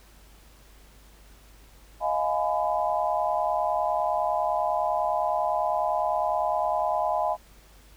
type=chord; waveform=sine; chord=F half-diminished seventh; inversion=third; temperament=just; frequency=628.6 / 698.5 / 838.1 / 1005.8 Hz; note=Eb5 / F5 / Ab5 / Cb6; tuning=+18 / 0 / +16 / +31 cents; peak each=-28 / -28 / -28 / -30 dBFS; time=2-7.37 s; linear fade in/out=50 ms; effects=added 50 Hz sine -52 dBFS peak until 7.96 s + pink hiss -56 dBFS RMS until 7.96 s